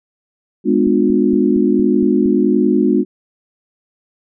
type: chord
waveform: sine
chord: G# diminished seventh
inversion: none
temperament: just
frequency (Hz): 207.7 / 249.2 / 299 / 358.8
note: G#3 / B3 / D4 / F4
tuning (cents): 0 / +16 / +31 / +47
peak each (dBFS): -16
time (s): 0.64-3.05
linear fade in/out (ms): 50
type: click train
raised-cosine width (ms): 5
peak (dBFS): -21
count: 7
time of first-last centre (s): 0.87-2.259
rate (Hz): 4.32
effects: none